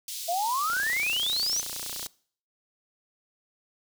pink high-pass noise, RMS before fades -36 dBFS, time 0.08-2.07 s, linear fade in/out 2 ms, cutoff 3600 Hz, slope 24 dB/octave
sine exponential sweep, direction up, 659.3 to 6272 Hz, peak -25 dBFS, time 0.28-1.61 s, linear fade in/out 10 ms
click train, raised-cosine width 0.5 ms, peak -26 dBFS, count 42, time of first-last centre 0.7-2.062 s, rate 30.1 Hz
effects noise-tail reverb RT60 0.5 s tail -22 dB re dry

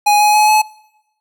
square tone with pitch steps, 830.6 / 839.3 / 848.1 / 856.9 Hz, G#5 / G#5 / G#5 / A5, 0 / +18 / +36 / -46 cents, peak -9 dBFS, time 0.06-0.62 s, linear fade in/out 10 ms, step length 140 ms, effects noise-tail reverb RT60 0.9 s tail -24 dB re dry

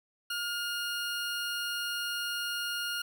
20% pulse tone, 1420 Hz, F6, 28 cents sharp, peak -27 dBFS, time 0.3-3.02 s, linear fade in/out 5 ms, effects none

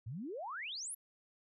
sine exponential sweep, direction up, 100 to 11840 Hz, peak -40 dBFS, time 0.06-0.95 s, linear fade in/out 10 ms, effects none

